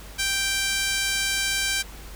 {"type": "tone with high-pass filter", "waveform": "5% pulse", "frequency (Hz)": 784, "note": "G5", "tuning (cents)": 0, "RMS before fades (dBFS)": -25, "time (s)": [0.18, 1.83], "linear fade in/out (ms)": 20, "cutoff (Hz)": 1700, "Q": 1.8, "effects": ["added 50 Hz sine -40 dBFS peak until 2.15 s", "pink hiss -44 dBFS RMS until 2.15 s"]}